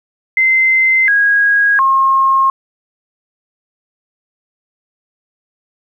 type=tone with pitch steps; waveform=sine; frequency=2071 / 1645 / 1074 Hz; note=C7 / G#6 / C6; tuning=-18 / -17 / +45 cents; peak=-8 dBFS; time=0.37-2.5 s; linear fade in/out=2 ms; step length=710 ms; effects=8-bit